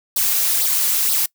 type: noise with flanger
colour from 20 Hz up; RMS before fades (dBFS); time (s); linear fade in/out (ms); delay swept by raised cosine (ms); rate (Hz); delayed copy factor
blue; -18; 0.16-1.26; 5; 0.2 to 4.2; 2.1; +0.7
effects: noise-tail reverb RT60 0.1 s tail -23 dB re dry